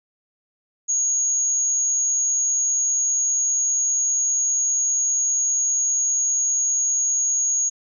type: tone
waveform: sine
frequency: 6645 Hz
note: G#8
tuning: in tune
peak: -18 dBFS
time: 0.88-7.7 s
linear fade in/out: 20 ms
effects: none